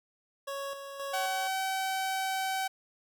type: tone with tremolo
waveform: 25% pulse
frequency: 554.4 Hz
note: C#5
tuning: in tune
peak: -31 dBFS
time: 0.47-1.48 s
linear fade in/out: 10 ms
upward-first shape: square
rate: 1.9 Hz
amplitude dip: 50%
type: tone with pitch glide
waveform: sawtooth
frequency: 757 to 764.9 Hz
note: F#5 to G5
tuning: +39 to -43 cents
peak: -26 dBFS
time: 1.13-2.68 s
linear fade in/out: 10 ms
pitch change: +18 cents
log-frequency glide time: 1.26-1.58 s
effects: none